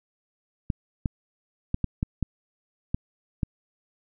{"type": "clicks", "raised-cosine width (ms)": 5, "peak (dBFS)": -12, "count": 8, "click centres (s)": [0.702, 1.058, 1.744, 1.843, 2.029, 2.227, 2.945, 3.432], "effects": []}